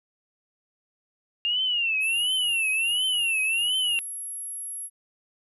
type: tone with vibrato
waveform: sine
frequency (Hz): 2794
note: F7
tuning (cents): 0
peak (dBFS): -22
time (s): 1.45-3.99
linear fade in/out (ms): 0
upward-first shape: triangle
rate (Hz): 1.4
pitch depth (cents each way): 180
type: tone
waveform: sine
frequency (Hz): 11210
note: F9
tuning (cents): +5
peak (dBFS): -32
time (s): 2-4.9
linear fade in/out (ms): 50
effects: none